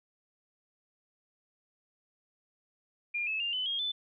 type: tone with pitch steps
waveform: sine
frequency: 2409 / 2597 / 2799 / 3018 / 3253 / 3507 Hz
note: D7 / E7 / F7 / F#7 / G#7 / A7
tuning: +43 / -26 / +3 / +34 / -37 / -6 cents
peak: -30 dBFS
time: 3.14-3.92 s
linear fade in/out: 10 ms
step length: 130 ms
effects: none